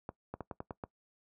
clicks, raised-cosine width 1 ms, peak -25 dBFS, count 7, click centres 0.091 / 0.34 / 0.407 / 0.512 / 0.604 / 0.708 / 0.838 s, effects noise-tail reverb RT60 0.1 s tail -20 dB re dry + high-pass 60 Hz 12 dB/octave

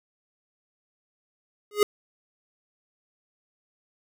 square tone with exponential growth, 415.3 Hz, G#4, in tune, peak -13 dBFS, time 1.71-1.83 s, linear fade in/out 2 ms, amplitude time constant 25 ms, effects none

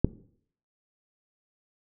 click, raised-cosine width 3 ms, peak -6 dBFS, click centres 0.046 s, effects noise-tail reverb RT60 0.6 s tail -19 dB re dry

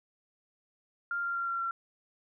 sine tone with pitch steps, 1396.9 / 1388.1 / 1379.3 / 1370.5 / 1361.8 Hz, F6 / F6 / F6 / F6 / F6, 0 / -11 / -22 / -33 / -44 cents, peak -30 dBFS, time 1.11-1.71 s, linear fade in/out 2 ms, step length 120 ms, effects none

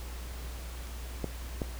clicks, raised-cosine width 2 ms, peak -18 dBFS, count 2, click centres 1.243 / 1.618 s, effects added 60 Hz sine -38 dBFS peak until 1.79 s + pink hiss -47 dBFS RMS until 1.79 s

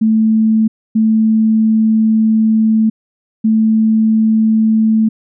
sine tone bursts at uneven times, 220 Hz, A3, in tune, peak -8 dBFS, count 3, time 0.01-0.68 / 0.95-2.9 / 3.44-5.09 s, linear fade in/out 10 ms, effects none

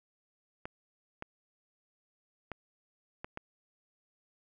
clicks, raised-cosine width 0.5 ms, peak -24 dBFS, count 5, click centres 0.655 / 1.224 / 2.517 / 3.245 / 3.374 s, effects none

